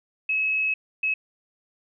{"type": "tone bursts at uneven times", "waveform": "sine", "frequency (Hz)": 2574, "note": "E7", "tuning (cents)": -42, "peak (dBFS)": -21, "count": 2, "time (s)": [[0.29, 0.74], [1.03, 1.14]], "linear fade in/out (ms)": 5, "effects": []}